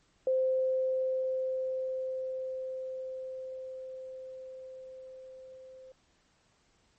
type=tone with level ramp; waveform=sine; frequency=520 Hz; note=C5; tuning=11 cents flat; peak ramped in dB=-24 to -48 dBFS; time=0.27-5.92 s; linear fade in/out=2 ms; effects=pink hiss -69 dBFS RMS until 6.98 s + MP3 32 kbps